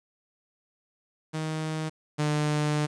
sawtooth tone pair in turn, 157 / 149.89 Hz, D#3 / D3, +16 / +36 cents, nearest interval minor second, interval 80 cents, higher first, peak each -25 / -20 dBFS, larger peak second, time 1.33-1.9 / 2.18-2.87 s, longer second, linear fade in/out 20 ms, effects resampled to 22050 Hz + 9-bit

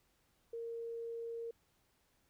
sine tone, 462.6 Hz, A#4, 13 cents flat, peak -40 dBFS, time 0.53-1.51 s, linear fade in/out 5 ms, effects pink hiss -75 dBFS RMS until 2.29 s

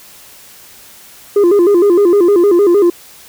sine tone with vibrato, 376.4 Hz, F#4, 30 cents sharp, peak -3 dBFS, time 1.36-2.9 s, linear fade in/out 5 ms, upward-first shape square, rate 6.5 Hz, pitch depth 140 cents each way, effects tanh soft clip ceiling -5 dBFS + white hiss -39 dBFS RMS until 3.28 s

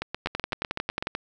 two click trains, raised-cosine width 0.3 ms, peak -11 / -13 dBFS, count 10 / 10, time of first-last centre 0.26-1.071 / 0.02-1.151 s, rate 11.1 / 7.96 Hz, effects none

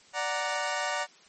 20% pulse chord, D augmented, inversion none, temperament equal, 587.3 / 740 / 932.3 Hz, D5 / F#5 / A#5, 0 / 0 / 0 cents, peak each -28 dBFS, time 0.13-1.07 s, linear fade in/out 50 ms, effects white hiss -57 dBFS RMS until 1.28 s + MP3 32 kbps

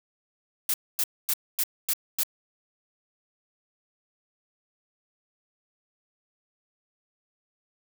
blue noise bursts, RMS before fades -25 dBFS, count 6, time 0.69-2.234 s, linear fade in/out 2 ms, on 49 ms, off 250 ms, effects none

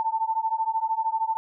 sine beating tone pair, 885 / 898 Hz, A5 / A5, +10 / +35 cents, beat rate 13 Hz, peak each -26 dBFS, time 0-1.37 s, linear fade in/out 0 ms, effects none

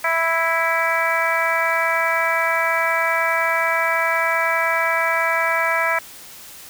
harmonic tone, 329.6 Hz, E4, in tune, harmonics 2 / 3 / 4 / 5 / 6 / 7, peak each -24 / -24 / -24 / -24 / -24 / -24 dBFS, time 0.04-5.99 s, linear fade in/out 5 ms, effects white hiss -40 dBFS RMS until 6.69 s

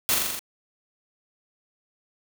white noise with echo, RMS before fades -22 dBFS, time 0.09-0.14 s, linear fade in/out 0 ms, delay 42 ms, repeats 6, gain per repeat -2 dB, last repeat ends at 0.392 s, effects none

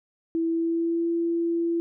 sine tone with pitch glide, 329.6 to 337.1 Hz, E4 to E4, 0 to +39 cents, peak -22 dBFS, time 0.35-1.8 s, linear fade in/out 0 ms, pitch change +39 cents, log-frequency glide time 0.46-1.09 s, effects none

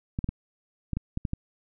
clicks, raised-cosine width 5 ms, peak -16 dBFS, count 8, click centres 0.189 / 0.243 / 0.29 / 0.933 / 0.97 / 1.174 / 1.252 / 1.334 s, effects none

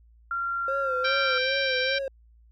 sine tone, 1379 Hz, F6, 22 cents flat, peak -26 dBFS, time 0.31-1.38 s, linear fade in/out 2 ms
triangle tone with vibrato, 529 Hz, C5, 19 cents sharp, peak -26 dBFS, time 0.68-2.08 s, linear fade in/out 2 ms, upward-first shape sine, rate 2.5 Hz, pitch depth 76 cents each way
harmonic tone, 784 Hz, G5, in tune, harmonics 2 / 3 / 4 / 5 / 6 / 7, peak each -28 / -30 / -34 / -32 / -38 / -36 dBFS, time 1.04-1.99 s, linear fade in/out 10 ms
effects added 57 Hz sine -53 dBFS peak until 2.51 s

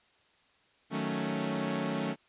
sawtooth chord, D# half-diminished seventh, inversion none, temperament equal, 155.56 / 185 / 220 / 277.2 Hz, D#3 / F#3 / A3 / C#4, 0 / 0 / 0 / 0 cents, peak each -34 / -33 / -31 / -32 dBFS, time 0.9-2.16 s, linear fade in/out 50 ms, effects white hiss -66 dBFS RMS until 2.28 s + resampled to 8000 Hz

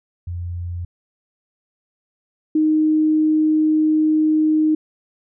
sine tone pair in turn, 87.31 / 310.2 Hz, F2 / D#4, 0 / -5 cents, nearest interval octave + minor seventh, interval 2195 cents, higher second, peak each -24 / -13 dBFS, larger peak second, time 0.27-0.85 / 2.55-4.75 s, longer second, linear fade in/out 5 ms, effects none

